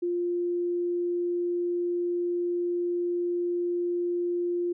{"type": "tone", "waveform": "sine", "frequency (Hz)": 350, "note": "F4", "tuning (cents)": 4, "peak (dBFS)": -25, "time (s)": [0.02, 4.73], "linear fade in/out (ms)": 10, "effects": []}